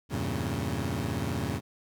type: chord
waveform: 20% pulse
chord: E diminished seventh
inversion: none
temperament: equal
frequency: 82.41 / 98 / 116.54 / 138.59 Hz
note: E2 / G2 / Bb2 / Db3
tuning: 0 / 0 / 0 / 0 cents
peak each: -30 dBFS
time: 0.09-1.61 s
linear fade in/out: 50 ms
effects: none